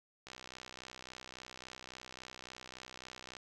click train, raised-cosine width 0.2 ms, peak -30 dBFS, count 198, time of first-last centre 0.27-3.367 s, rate 63.6 Hz, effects none

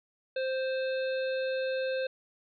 harmonic tone, 523.3 Hz, C5, in tune, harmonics 1 / 3 / 5 / 7 / 8, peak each -29 / -39 / -43 / -46 / -47 dBFS, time 0.36-2.07 s, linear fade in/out 5 ms, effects none

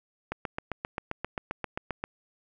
click train, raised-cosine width 0.5 ms, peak -16 dBFS, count 14, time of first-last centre 0.32-2.04 s, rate 7.56 Hz, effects none

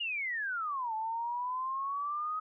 sine exponential two-way sweep, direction down then up, 2904 to 868 to 1267 Hz, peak -32 dBFS, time 0-2.4 s, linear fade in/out 10 ms, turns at 0.94 s, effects none

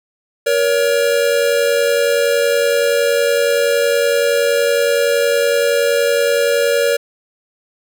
square tone pair together, 472.4 / 563.1 Hz, A#4 / C#5, +23 / +27 cents, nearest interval minor third, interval 304 cents, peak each -16 dBFS, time 0.46-6.97 s, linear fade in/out 10 ms, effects none

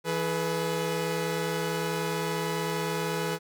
sawtooth tone cluster, 164.6 / 424.8 / 494 Hz, E3 / G#4 / B4, -2 / +39 / 0 cents, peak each -28 dBFS, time 0.04-3.39 s, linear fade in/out 50 ms, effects none

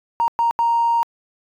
triangle tone bursts at uneven times, 932.3 Hz, A#5, in tune, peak -11 dBFS, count 3, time 0.2-0.28 / 0.39-0.51 / 0.59-1.03 s, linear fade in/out 0 ms, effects tanh soft clip ceiling -12 dBFS

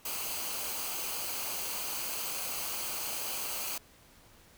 white noise with comb filter, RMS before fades -36 dBFS, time 0.05-3.78 s, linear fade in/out 5 ms, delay 0.55 ms, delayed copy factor -0.55, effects pink hiss -59 dBFS RMS until 4.57 s

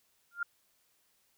sine tone with exponential growth, 1400 Hz, F6, 4 cents sharp, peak -27 dBFS, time 0.31-0.43 s, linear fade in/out 5 ms, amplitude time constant 24 ms, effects white hiss -72 dBFS RMS until 1.37 s

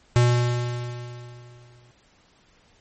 square tone with exponential decay, 121.2 Hz, B2, 32 cents flat, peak -14 dBFS, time 0.16-1.91 s, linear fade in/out 0 ms, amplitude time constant 380 ms, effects pink hiss -59 dBFS RMS until 2.8 s + MP3 32 kbps

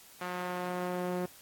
sawtooth tone with band-pass filter sweep, 179.8 Hz, F#3, 49 cents flat, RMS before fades -35 dBFS, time 0.21-1.26 s, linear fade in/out 5 ms, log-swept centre 1300 to 450 Hz, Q 0.84, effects white hiss -55 dBFS RMS until 1.41 s + AAC 64 kbps

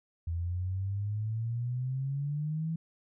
sine exponential sweep, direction up, 82.6 to 164.81 Hz, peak -30 dBFS, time 0.27-2.76 s, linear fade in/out 5 ms, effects none

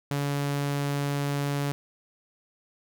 sawtooth tone, 142.4 Hz, C#3, 47 cents sharp, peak -22 dBFS, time 0.11-1.72 s, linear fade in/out 0 ms, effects none

